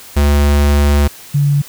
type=tone pair in turn; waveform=square / sine; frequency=72.2 / 143.15 Hz; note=D2 / D3; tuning=-29 / -44 cents; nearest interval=octave; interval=1185 cents; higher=second; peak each=-9 dBFS; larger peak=neither; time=0.16-1.08 / 1.34-1.62 s; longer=first; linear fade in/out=10 ms; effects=white hiss -36 dBFS RMS until 1.68 s

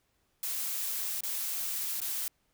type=noise with dropouts; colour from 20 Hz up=blue; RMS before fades=-34 dBFS; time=0.43-2.28 s; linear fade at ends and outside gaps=1 ms; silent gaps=1.207-1.235 / 2.003-2.016 s; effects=pink hiss -74 dBFS RMS until 2.53 s

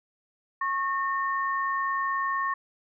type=tone pair together; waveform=sine; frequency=1094.9 / 1824 Hz; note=C#6 / A#6; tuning=-22 / -38 cents; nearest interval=major sixth; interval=884 cents; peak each=-26 / -31 dBFS; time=0.61-2.54 s; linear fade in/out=5 ms; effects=none

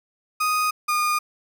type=tone pair in turn; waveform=35% pulse; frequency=1244.5 / 1219.6 Hz; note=D#6 / D#6; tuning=0 / -35 cents; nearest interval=unison; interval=35 cents; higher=first; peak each=-18 / -18 dBFS; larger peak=neither; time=0.4-0.71 / 0.88-1.19 s; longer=neither; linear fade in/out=10 ms; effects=none

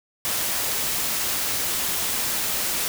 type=noise; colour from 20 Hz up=white; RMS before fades=-25 dBFS; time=0.25-2.88 s; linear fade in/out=0 ms; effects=none

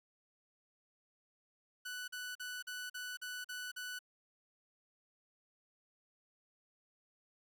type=tone bursts; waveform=sawtooth; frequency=1487 Hz; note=F#6; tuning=8 cents sharp; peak=-38 dBFS; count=8; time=1.85-3.991 s; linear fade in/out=10 ms; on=230 ms; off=43 ms; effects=12-bit

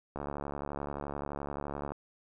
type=click train; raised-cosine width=1 ms; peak=-23 dBFS; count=127; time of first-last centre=0.16-1.92 s; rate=71.6 Hz; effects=none

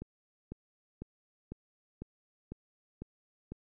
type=click train; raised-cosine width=3 ms; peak=-28 dBFS; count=8; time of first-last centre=0.02-3.52 s; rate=2 Hz; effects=none

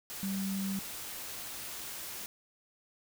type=tone in noise; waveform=sine; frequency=194.5 Hz; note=G3; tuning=13 cents flat; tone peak=-32 dBFS; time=0.23-0.79 s; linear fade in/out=0 ms; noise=white; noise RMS=-42 dBFS; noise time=0.1-2.26 s; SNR=+7 dB; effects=none

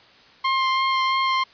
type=tone with vibrato; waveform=sawtooth; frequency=1058 Hz; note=C6; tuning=19 cents sharp; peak=-15 dBFS; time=0.44-1.44 s; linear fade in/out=10 ms; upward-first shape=sine; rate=3 Hz; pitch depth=11 cents each way; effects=white hiss -51 dBFS RMS until 1.53 s + resampled to 11025 Hz

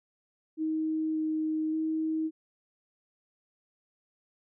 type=tone with pitch steps; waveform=sine; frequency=315 / 313 / 316.8 Hz; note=D#4 / D#4 / D#4; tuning=+21 / +10 / +31 cents; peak=-27 dBFS; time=0.57-2.31 s; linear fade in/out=50 ms; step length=580 ms; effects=none

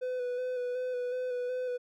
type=tone with vibrato; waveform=triangle; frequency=499.2 Hz; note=B4; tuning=19 cents sharp; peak=-29 dBFS; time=0.01-1.78 s; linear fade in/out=20 ms; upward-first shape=square; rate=2.7 Hz; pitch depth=21 cents each way; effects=none

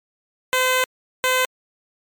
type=tone bursts at uneven times; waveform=10% pulse; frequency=512 Hz; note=C5; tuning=38 cents flat; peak=-8 dBFS; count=2; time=0.53-0.84 / 1.24-1.45 s; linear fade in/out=0 ms; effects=MP3 96 kbps

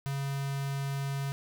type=tone with notch filter; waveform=square; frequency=138.59 Hz; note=C#3; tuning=in tune; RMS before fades=-33 dBFS; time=0.06-1.32 s; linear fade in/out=0 ms; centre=470 Hz; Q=1.7; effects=none

